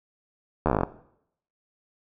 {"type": "slowing click train", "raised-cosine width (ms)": 1, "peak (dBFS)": -8, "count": 11, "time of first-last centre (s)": [0.66, 0.834], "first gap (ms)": 12, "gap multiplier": 1.08, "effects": ["noise-tail reverb RT60 0.7 s tail -17 dB re dry"]}